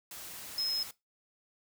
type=tone in noise; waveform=sine; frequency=5150 Hz; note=E8; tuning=41 cents flat; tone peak=-29 dBFS; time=0.58-0.83 s; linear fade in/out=2 ms; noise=white; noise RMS=-45 dBFS; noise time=0.11-0.91 s; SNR=+13 dB; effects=noise-tail reverb RT60 0.2 s tail -19 dB re dry